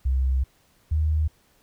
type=tone pair in turn; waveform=sine; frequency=65.41 / 77.36 Hz; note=C2 / D#2; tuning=0 / -9 cents; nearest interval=minor third; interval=291 cents; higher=second; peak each=-19 dBFS; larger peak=neither; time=0.05-0.44 / 0.91-1.28 s; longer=first; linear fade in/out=10 ms; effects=pink hiss -62 dBFS RMS until 1.62 s